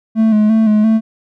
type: tone with vibrato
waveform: triangle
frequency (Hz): 217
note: A3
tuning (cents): -24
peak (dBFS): -6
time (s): 0.15-1.01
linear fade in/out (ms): 50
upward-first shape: square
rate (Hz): 2.9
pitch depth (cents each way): 36
effects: none